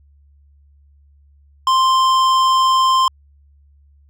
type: tone with hard clipping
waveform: sine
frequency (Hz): 1046.5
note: C6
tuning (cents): 0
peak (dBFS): -13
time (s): 1.67-3.08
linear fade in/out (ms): 2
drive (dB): 12
effects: added 71 Hz sine -48 dBFS peak until 4.09 s